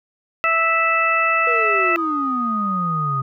harmonic tone, 658 Hz, E5, 3 cents flat, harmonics 1 / 2 / 3 / 4, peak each -25 / -18 / -22 / -20 dBFS, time 0.44-1.96 s, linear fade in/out 0 ms
triangle exponential sweep, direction down, 493.9 to 130.5 Hz, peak -21 dBFS, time 1.47-3.22 s, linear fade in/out 2 ms
sine tone, 1242 Hz, D#6, 3 cents flat, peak -20 dBFS, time 1.97-3.22 s, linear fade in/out 20 ms
effects none

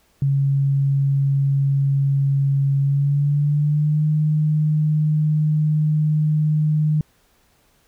sine tone with pitch glide, 138.59 to 152.89 Hz, C#3 to D#3, 0 to -30 cents, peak -15 dBFS, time 0.22-7.01 s, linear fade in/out 2 ms, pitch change +170 cents, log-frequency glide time 2.79-4.06 s, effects pink hiss -60 dBFS RMS until 7.87 s

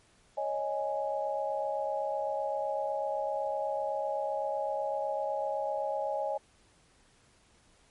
sine chord, C# suspended second, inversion none, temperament equal, 554.4 / 622.3 / 830.6 Hz, C#5 / D#5 / G#5, 0 / 0 / 0 cents, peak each -34 dBFS, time 0.37-6.38 s, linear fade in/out 10 ms, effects pink hiss -64 dBFS RMS until 7.9 s + MP3 48 kbps

